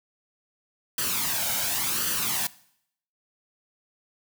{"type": "noise with flanger", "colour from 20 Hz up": "white", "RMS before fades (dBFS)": -27, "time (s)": [0.98, 2.47], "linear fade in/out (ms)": 2, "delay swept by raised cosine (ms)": [0.65, 1.35], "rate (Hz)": 0.92, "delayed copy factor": 0.6, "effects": ["noise-tail reverb RT60 0.7 s tail -20 dB re dry", "high-pass 80 Hz 12 dB/octave"]}